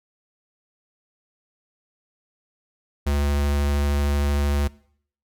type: tone with vibrato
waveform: square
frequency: 71.7 Hz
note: D2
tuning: 41 cents flat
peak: -20 dBFS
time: 3.06-4.68 s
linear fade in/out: 10 ms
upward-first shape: sine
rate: 13 Hz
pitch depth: 9 cents each way
effects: noise-tail reverb RT60 0.6 s tail -22 dB re dry